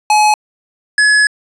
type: tone pair in turn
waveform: square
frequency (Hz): 848 / 1696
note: G#5 / G#6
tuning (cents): +36 / +36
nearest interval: octave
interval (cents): 1200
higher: second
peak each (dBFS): -8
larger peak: neither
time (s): 0.1-0.34 / 0.98-1.27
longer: second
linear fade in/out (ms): 2
effects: resampled to 24000 Hz + 8-bit